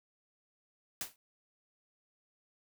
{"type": "noise with exponential decay", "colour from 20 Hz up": "white", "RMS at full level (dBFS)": -34, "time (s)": [1.01, 1.16], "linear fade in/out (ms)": 1, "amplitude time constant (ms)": 31, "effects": []}